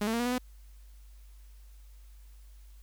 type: tone with pitch steps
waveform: sawtooth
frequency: 207.1 / 223.8 / 233.2 / 241.8 / 247 / 251.2 Hz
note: G#3 / A3 / A#3 / B3 / B3 / B3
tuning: -5 / +30 / +1 / -36 / 0 / +30 cents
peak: -24 dBFS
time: 0.01-0.382 s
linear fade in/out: 5 ms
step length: 62 ms
effects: added 50 Hz sine -49 dBFS peak until 2.82 s + white hiss -66 dBFS RMS until 2.82 s